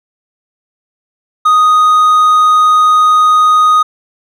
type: tone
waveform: triangle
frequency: 1244.5 Hz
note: D#6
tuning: in tune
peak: -3 dBFS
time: 1.45-3.83 s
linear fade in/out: 10 ms
effects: none